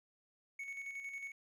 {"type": "tone with tremolo", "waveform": "triangle", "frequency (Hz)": 2217, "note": "C#7", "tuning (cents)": 0, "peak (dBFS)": -39, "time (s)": [0.59, 1.32], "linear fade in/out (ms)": 5, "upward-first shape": "square", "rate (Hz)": 11, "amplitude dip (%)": 45, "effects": []}